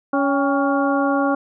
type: harmonic tone with a mistuned harmonic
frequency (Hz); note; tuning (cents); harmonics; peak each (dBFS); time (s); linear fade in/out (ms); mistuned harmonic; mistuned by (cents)
280; C#4; +18; 1 / 2 / 3 / 4 / 5; -19 / -22 / -24 / -25 / -26; 0.13-1.35; 5; 3; -72
effects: none